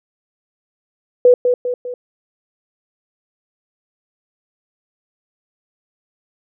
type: tone with echo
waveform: sine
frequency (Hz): 493.9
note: B4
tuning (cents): 0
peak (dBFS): -5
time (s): 1.25-1.34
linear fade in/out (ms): 2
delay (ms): 200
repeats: 3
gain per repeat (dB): -6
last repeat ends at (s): 1.94
effects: none